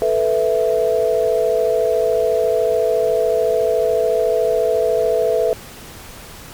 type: chord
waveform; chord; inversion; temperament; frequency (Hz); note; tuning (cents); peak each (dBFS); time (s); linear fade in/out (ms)
sine; A suspended second; none; equal; 440 / 493.9 / 659.3; A4 / B4 / E5; 0 / 0 / 0; -18; 0.02-5.53; 0
effects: pink hiss -37 dBFS RMS until 6.53 s + MP3 96 kbps